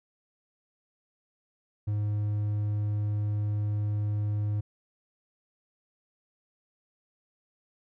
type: tone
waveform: triangle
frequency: 104.4 Hz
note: G#2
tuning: 10 cents sharp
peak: -24 dBFS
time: 1.87-4.61 s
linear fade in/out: 10 ms
effects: none